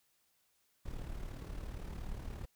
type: noise with amplitude modulation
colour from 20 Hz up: brown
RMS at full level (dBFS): -40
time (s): 0.85-2.46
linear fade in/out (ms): 10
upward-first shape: sine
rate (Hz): 37.2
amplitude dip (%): 60
effects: white hiss -75 dBFS RMS until 2.55 s